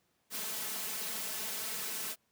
white noise with comb filter, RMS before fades -38 dBFS, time 0.3-2.16 s, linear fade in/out 50 ms, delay 4.6 ms, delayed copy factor +0.9, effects pink hiss -75 dBFS RMS until 2.31 s + high-pass 100 Hz 12 dB/octave

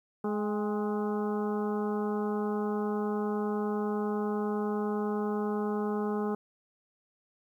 harmonic tone with a mistuned harmonic, 210 Hz, G#3, 19 cents sharp, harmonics 1 / 2 / 3 / 4 / 5 / 6 / 7, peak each -31 / -32 / -46 / -39 / -43 / -43 / -50 dBFS, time 0.24-6.35 s, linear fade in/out 5 ms, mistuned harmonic 4, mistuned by -42 cents, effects 11-bit

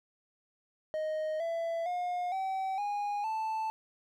triangle tone with pitch steps, 622.3 / 667 / 714.8 / 766.1 / 821.1 / 880.1 Hz, D#5 / E5 / F5 / G5 / G#5 / A5, 0 / +20 / +40 / -40 / -20 / 0 cents, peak -29 dBFS, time 0.94-3.7 s, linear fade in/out 0 ms, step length 460 ms, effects none

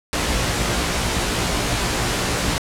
pink noise with comb filter, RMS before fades -21 dBFS, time 0.13-2.58 s, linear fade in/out 0 ms, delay 17 ms, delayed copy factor +0.85, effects low-pass 9000 Hz 12 dB/octave

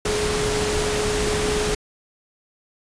sine tone in noise, 421.2 Hz, G#4, 24 cents sharp, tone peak -23 dBFS, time 0.05-1.75 s, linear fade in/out 5 ms, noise pink, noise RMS -24 dBFS, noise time 0.05-1.75 s, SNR -2 dB, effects resampled to 22050 Hz

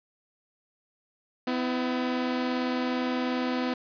sawtooth tone pair together, 252.1 / 329.6 Hz, B3 / E4, +36 / 0 cents, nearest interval perfect fourth, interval 464 cents, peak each -23 / -30 dBFS, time 1.47-3.74 s, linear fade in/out 5 ms, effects resampled to 11025 Hz + 8-bit

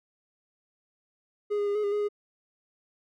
triangle tone with pitch steps, 414.7 / 409.7 / 406.2 / 422 / 405.3 / 416 / 413.3 Hz, G#4 / G#4 / G#4 / G#4 / G#4 / G#4 / G#4, -3 / -24 / -38 / +28 / -42 / +3 / -8 cents, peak -23 dBFS, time 1.5-2.088 s, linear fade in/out 20 ms, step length 84 ms, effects none

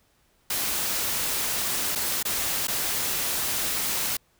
white noise with dropouts, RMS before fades -27 dBFS, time 0.5-4.17 s, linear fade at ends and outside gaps 5 ms, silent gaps 1.952-1.956 / 2.229-2.251 / 2.672-2.681 s, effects pink hiss -65 dBFS RMS until 4.39 s

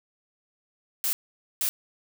blue noise bursts at uneven times, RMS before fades -26 dBFS, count 2, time 1.04-1.13 / 1.61-1.69 s, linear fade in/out 0 ms, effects none

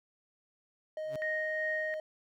triangle tone, 622.3 Hz, D#5, in tune, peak -33 dBFS, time 0.97-2 s, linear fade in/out 2 ms
sawtooth tone with exponential growth, 138.59 Hz, C#3, in tune, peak -36 dBFS, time 1.03-1.16 s, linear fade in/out 2 ms, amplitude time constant 27 ms
sine tone with tremolo, 1864.7 Hz, A#6, in tune, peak -31 dBFS, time 1.22-1.94 s, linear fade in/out 0 ms, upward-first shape sine, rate 2.5 Hz, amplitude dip 35%
effects none

